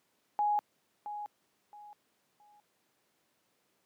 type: tone with echo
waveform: sine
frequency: 832 Hz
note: G#5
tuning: 3 cents sharp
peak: -26 dBFS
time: 0.39-0.59 s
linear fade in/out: 0 ms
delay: 670 ms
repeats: 3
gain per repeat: -11 dB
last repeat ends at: 2.6 s
effects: pink hiss -74 dBFS RMS until 3.85 s + high-pass 200 Hz 12 dB/octave